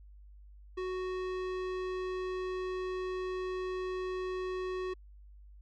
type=tone with tanh clipping; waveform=sine; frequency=370 Hz; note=F#4; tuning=in tune; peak=-36 dBFS; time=0.77-4.94 s; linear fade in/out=10 ms; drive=18 dB; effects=added 50 Hz sine -51 dBFS peak until 5.61 s